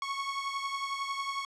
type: beating tone pair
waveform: sawtooth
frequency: 1101 / 1112 Hz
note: C#6 / C#6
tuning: -12 / +5 cents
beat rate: 11 Hz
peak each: -30 / -34 dBFS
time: 0.02-1.45 s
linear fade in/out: 2 ms
effects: low-pass 6000 Hz 12 dB/octave

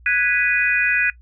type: chord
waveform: sine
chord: G# minor seventh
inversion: third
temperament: equal with one note detuned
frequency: 1480 / 1661.2 / 1975.5 / 2476 Hz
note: F#6 / G#6 / B6 / D#7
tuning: 0 / 0 / 0 / -9 cents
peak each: -22 / -21 / -23 / -19 dBFS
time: 0.06-1.1 s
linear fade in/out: 2 ms
effects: noise-tail reverb RT60 0.1 s tail -19 dB re dry + added 60 Hz sine -44 dBFS peak until 1.21 s

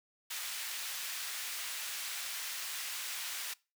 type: high-pass noise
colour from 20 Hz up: pink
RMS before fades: -40 dBFS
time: 0.3-3.54 s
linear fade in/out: 10 ms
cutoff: 1900 Hz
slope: 12 dB/octave
effects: noise-tail reverb RT60 0.3 s tail -23 dB re dry

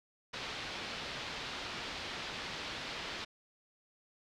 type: low-pass noise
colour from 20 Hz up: white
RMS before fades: -42 dBFS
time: 0.33-3.25 s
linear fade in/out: 10 ms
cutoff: 4300 Hz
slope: 24 dB/octave
effects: none

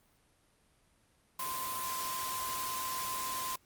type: tone in noise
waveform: sine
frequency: 1037 Hz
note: C6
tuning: 16 cents flat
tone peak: -37 dBFS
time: 1.39-3.56 s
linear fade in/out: 5 ms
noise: white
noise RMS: -39 dBFS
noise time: 1.39-3.56 s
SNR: -1 dB
effects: pink hiss -69 dBFS RMS until 3.65 s + Opus 32 kbps

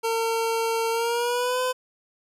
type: tone with pitch glide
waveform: 25% pulse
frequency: 454.7 to 507.4 Hz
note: A#4 to B4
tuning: -43 to +47 cents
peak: -19 dBFS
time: 0.03-1.73 s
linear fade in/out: 20 ms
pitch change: +190 cents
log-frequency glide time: 0.9-1.61 s
effects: resampled to 32000 Hz + 10-bit

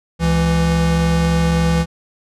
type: tone pair together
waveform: square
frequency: 69.88 / 166.2 Hz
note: C#2 / E3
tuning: +15 / +15 cents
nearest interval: octave + minor third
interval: 1500 cents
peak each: -20 / -15 dBFS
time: 0.19-1.86 s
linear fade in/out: 50 ms
effects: low-pass 9000 Hz 12 dB/octave

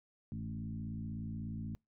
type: tone with frequency modulation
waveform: sine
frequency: 155.56 Hz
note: D#3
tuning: in tune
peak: -38 dBFS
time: 0.32-1.75 s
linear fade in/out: 0 ms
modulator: 56.5 Hz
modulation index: 1.6
effects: noise-tail reverb RT60 0.2 s tail -26 dB re dry

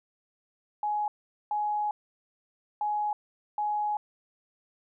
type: tone bursts at uneven times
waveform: sine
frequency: 838 Hz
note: G#5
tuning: 15 cents sharp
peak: -26 dBFS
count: 4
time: 0.83-1.08 / 1.51-1.91 / 2.81-3.13 / 3.58-3.97 s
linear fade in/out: 2 ms
effects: none

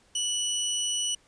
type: tone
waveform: 20% pulse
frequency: 2953 Hz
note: F#7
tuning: 4 cents flat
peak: -21 dBFS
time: 0.15-1.15 s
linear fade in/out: 5 ms
effects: pink hiss -62 dBFS RMS until 1.27 s + resampled to 22050 Hz

